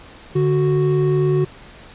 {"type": "tone pair together", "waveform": "triangle", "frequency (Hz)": [146.83, 370], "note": ["D3", "F#4"], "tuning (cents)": [0, 0], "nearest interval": "octave + major third", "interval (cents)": 1600, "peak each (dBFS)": -15, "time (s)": [0.35, 1.45], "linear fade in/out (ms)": 10, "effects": ["pink hiss -42 dBFS RMS until 1.94 s", "resampled to 8000 Hz"]}